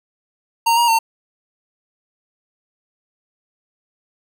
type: tone with pitch steps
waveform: square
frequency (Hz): 924 / 946 / 908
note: A#5 / A#5 / A#5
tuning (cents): -16 / +25 / -46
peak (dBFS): -13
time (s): 0.66-0.99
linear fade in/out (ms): 10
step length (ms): 110
effects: none